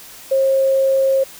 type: tone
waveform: sine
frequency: 537 Hz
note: C5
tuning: 45 cents sharp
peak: -12 dBFS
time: 0.31-1.24 s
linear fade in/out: 10 ms
effects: white hiss -39 dBFS RMS until 1.39 s